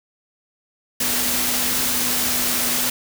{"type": "tone in noise", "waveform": "sine", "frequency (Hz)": 246.9, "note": "B3", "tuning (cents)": 0, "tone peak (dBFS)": -32, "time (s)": [1, 2.9], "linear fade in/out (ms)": 5, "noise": "white", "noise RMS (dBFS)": -21, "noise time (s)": [1, 2.9], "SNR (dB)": -14, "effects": []}